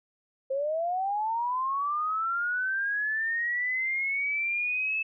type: linear sweep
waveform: sine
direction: up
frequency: 523.3 to 2624 Hz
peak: -26 dBFS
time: 0.5-5.03 s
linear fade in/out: 10 ms
effects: none